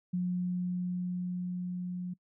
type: tone with level ramp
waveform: sine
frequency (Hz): 179.6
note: F3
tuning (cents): +49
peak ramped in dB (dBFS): -28 to -34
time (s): 0.13-2.14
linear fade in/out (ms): 10
effects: noise-tail reverb RT60 0.1 s tail -23 dB re dry